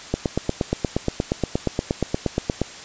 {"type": "click train", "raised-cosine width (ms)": 2, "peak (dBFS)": -6, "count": 22, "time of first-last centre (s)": [0.14, 2.616], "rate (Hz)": 8.48, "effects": ["white hiss -38 dBFS RMS until 2.84 s", "resampled to 16000 Hz"]}